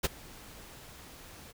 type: noise with ADSR envelope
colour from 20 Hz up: pink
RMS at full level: -26 dBFS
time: 0.03-1.53 s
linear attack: 18 ms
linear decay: 25 ms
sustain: -24 dB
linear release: 29 ms
effects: none